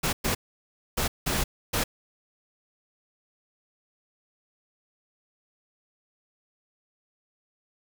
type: noise bursts at uneven times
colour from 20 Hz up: pink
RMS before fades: -26 dBFS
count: 5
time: 0.03-0.13 / 0.24-0.35 / 0.97-1.08 / 1.26-1.44 / 1.73-1.84 s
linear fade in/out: 10 ms
effects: none